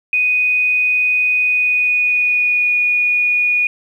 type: tone with pitch glide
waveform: sine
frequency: 2489 to 2456 Hz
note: D#7 to D#7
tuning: 0 to -23 cents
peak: -12 dBFS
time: 0.13-3.67 s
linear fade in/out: 2 ms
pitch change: -23 cents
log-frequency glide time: 1.4-2.76 s
effects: 8-bit